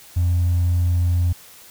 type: tone with hard clipping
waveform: triangle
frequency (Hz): 87.31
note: F2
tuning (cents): 0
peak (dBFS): -15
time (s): 0.16-1.33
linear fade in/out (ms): 10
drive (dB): 2
effects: white hiss -45 dBFS RMS until 1.7 s